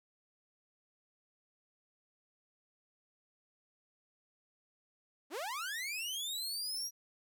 sawtooth linear sweep, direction up, 246.9 to 5780 Hz, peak -34 dBFS, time 5.3-6.91 s, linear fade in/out 50 ms, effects none

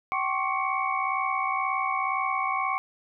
sine tone cluster, 767 / 1080 / 1142 / 2183 / 2260 Hz, G5 / C#6 / D6 / C#7 / C#7, -38 / -45 / -49 / -27 / +33 cents, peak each -31 / -28 / -31 / -36 / -33 dBFS, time 0.12-2.78 s, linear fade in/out 0 ms, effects none

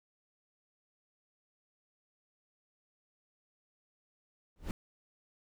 brown noise with exponential growth, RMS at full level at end -29 dBFS, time 4.56-4.71 s, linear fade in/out 1 ms, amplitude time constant 31 ms, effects none

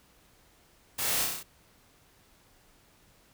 white noise with echo, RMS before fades -32 dBFS, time 0.98-1.24 s, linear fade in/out 10 ms, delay 32 ms, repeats 6, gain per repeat -2 dB, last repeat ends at 1.432 s, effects pink hiss -62 dBFS RMS until 3.33 s

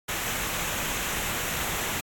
pink noise with comb filter, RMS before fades -30 dBFS, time 0.08-2.01 s, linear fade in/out 10 ms, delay 0.21 ms, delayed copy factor -0.5, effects AAC 64 kbps

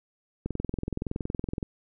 click train, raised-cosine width 3 ms, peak -17 dBFS, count 26, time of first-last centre 0.46-1.628 s, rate 21.4 Hz, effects none

